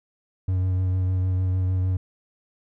triangle tone with vibrato, 92.6 Hz, F#2, 2 cents sharp, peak -18 dBFS, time 0.48-1.97 s, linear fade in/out 5 ms, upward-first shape triangle, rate 6.6 Hz, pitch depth 21 cents each way, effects none

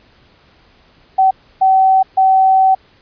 sine tone bursts at uneven times, 763 Hz, G5, 47 cents flat, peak -7 dBFS, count 3, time 1.18-1.31 / 1.61-2.03 / 2.17-2.75 s, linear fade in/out 10 ms, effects pink hiss -50 dBFS RMS until 3.01 s + resampled to 11025 Hz

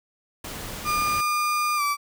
pink noise, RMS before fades -35 dBFS, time 0.44-1.21 s, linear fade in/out 5 ms
35% pulse tone with pitch glide, 1208 to 1158.1 Hz, D6 to D6, +48 to -25 cents, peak -20 dBFS, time 0.84-1.97 s, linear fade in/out 50 ms, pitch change -73 cents, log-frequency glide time 1.76-1.82 s
effects none

